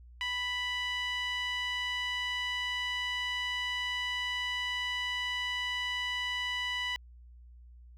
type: tone with band-pass filter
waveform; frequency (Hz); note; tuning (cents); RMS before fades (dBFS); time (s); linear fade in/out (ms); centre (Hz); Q
sawtooth; 987.8; B5; 0; -34; 0.21-6.96; 0; 2500; 5.9
effects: added 60 Hz sine -50 dBFS peak until 7.97 s